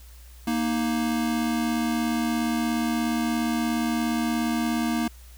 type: tone pair together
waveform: square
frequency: 234.1 / 311.1 Hz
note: A#3 / D#4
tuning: +8 / 0 cents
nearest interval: perfect fourth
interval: 492 cents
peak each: -25 / -29 dBFS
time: 0.47-5.08 s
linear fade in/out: 5 ms
effects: added 60 Hz sine -44 dBFS peak until 5.37 s + white hiss -54 dBFS RMS until 5.37 s